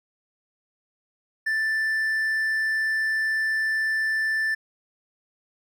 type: tone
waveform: triangle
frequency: 1766 Hz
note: A6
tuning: 6 cents sharp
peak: -20 dBFS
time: 1.46-4.55 s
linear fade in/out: 10 ms
effects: none